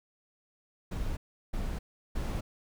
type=noise bursts; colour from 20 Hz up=brown; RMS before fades=-33 dBFS; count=3; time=0.91-2.41 s; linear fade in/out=10 ms; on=260 ms; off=360 ms; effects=none